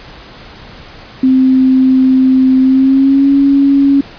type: tone with pitch glide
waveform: sine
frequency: 260.6 to 277.7 Hz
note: C4 to C#4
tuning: -7 to +3 cents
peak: -5 dBFS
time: 1.23-4.01 s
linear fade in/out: 5 ms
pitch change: +110 cents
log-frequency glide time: 2.61-3.31 s
effects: pink hiss -34 dBFS RMS until 4.18 s + resampled to 11025 Hz